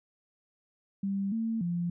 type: tone with pitch steps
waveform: sine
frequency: 196.9 / 225.4 / 173.3 Hz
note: G3 / A3 / F3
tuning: +8 / +42 / -13 cents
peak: -28 dBFS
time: 1.03-1.9 s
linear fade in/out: 5 ms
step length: 290 ms
effects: none